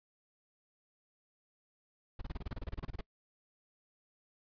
brown noise bursts, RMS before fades -38 dBFS, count 16, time 2.19-3.01 s, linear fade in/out 5 ms, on 25 ms, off 28 ms, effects noise-tail reverb RT60 0.1 s tail -25 dB re dry + resampled to 11025 Hz

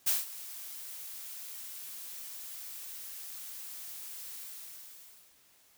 blue noise with ADSR envelope, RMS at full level -26 dBFS, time 0.06-5.37 s, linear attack 15 ms, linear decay 170 ms, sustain -18 dB, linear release 1000 ms, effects white hiss -64 dBFS RMS until 5.77 s

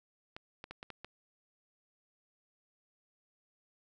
clicks, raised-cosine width 0.3 ms, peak -28 dBFS, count 6, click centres 0.365 / 0.641 / 0.71 / 0.829 / 0.903 / 1.046 s, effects none

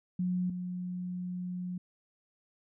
sine tone pair in turn, 180.9 / 180.11 Hz, F#3 / F#3, -39 / -46 cents, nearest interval unison, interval 7 cents, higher first, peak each -28 / -34 dBFS, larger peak first, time 0.19-0.5 / 0.5-1.78 s, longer second, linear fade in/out 5 ms, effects none

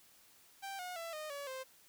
sawtooth tone with pitch steps, 784 / 723.1 / 666.9 / 615.1 / 567.3 / 523.3 Hz, G5 / F#5 / E5 / D#5 / C#5 / C5, 0 / -40 / +20 / -20 / +40 / 0 cents, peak -38 dBFS, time 0.62-1.64 s, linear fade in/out 20 ms, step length 170 ms, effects white hiss -64 dBFS RMS until 1.88 s

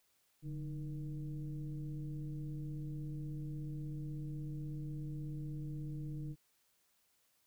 sine tone with frequency modulation, 145.8 Hz, D3, 12 cents flat, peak -39 dBFS, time 0.42-6.36 s, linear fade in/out 50 ms, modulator 164 Hz, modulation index 0.77, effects white hiss -75 dBFS RMS until 7.46 s

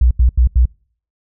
sine tone bursts, 60.7 Hz, B1, 29 cents flat, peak -7 dBFS, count 4, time 0.01-0.656 s, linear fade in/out 5 ms, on 100 ms, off 82 ms, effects noise-tail reverb RT60 0.5 s tail -26 dB re dry

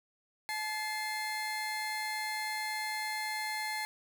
30% pulse tone pair together, 861.8 / 2100 Hz, A5 / C7, -36 / +6 cents, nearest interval octave + minor third, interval 1542 cents, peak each -34 / -34 dBFS, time 0.49-3.85 s, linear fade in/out 0 ms, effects none

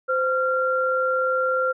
sine tone pair together, 516.9 / 1380 Hz, C5 / F6, -21 / -21 cents, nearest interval octave + perfect fourth, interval 1700 cents, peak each -22 dBFS, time 0.08-1.73 s, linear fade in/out 20 ms, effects none

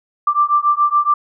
sine beating tone pair, 1174.7 / 1181.8 Hz, D6 / D6, 0 / +10 cents, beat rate 7.1 Hz, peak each -15 dBFS, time 0.27-1.14 s, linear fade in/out 5 ms, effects none

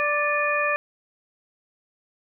harmonic tone with a mistuned harmonic, 587.3 Hz, D5, in tune, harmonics 1 / 2 / 3 / 4, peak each -26 / -26 / -26 / -26 dBFS, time 0-0.76 s, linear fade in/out 0 ms, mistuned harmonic 4, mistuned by +72 cents, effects none

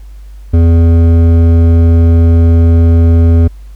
sine tone with hard clipping, 83.5 Hz, E2, 23 cents sharp, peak -5 dBFS, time 0.53-3.48 s, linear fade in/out 10 ms, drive 11 dB, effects added 50 Hz sine -27 dBFS peak until 3.75 s + pink hiss -50 dBFS RMS until 3.75 s

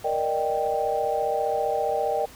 sine chord, Eb major seventh, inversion second, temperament equal, 466.2 / 587.3 / 622.3 / 784 Hz, Bb4 / D5 / Eb5 / G5, 0 / 0 / 0 / 0 cents, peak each -28 / -29 / -29 / -26 dBFS, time 0.04-2.26 s, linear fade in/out 10 ms, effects pink hiss -47 dBFS RMS until 2.35 s

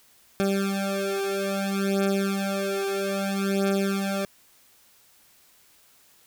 20% pulse beating tone pair, 196 / 196.61 Hz, G3 / G3, 0 / +5 cents, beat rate 0.61 Hz, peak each -22 dBFS, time 0.4-4.25 s, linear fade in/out 0 ms, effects white hiss -58 dBFS RMS until 6.26 s

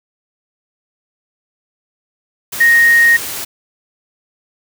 sine tone in noise, 1864.7 Hz, A#6, in tune, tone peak -6 dBFS, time 2.6-3.17 s, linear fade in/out 10 ms, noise white, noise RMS -24 dBFS, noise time 2.52-3.45 s, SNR +15 dB, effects none

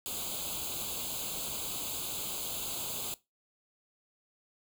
white noise with comb filter, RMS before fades -37 dBFS, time 0.06-3.14 s, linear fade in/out 0 ms, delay 0.27 ms, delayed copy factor +0.95, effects noise-tail reverb RT60 0.2 s tail -18 dB re dry

